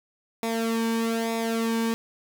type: tone with flanger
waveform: sawtooth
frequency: 227.5 Hz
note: A#3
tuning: 42 cents flat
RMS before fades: -26 dBFS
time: 0.43-1.94 s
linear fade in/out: 0 ms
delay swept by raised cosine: 0.66 to 1.55 ms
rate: 1.1 Hz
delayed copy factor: -0.7
effects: none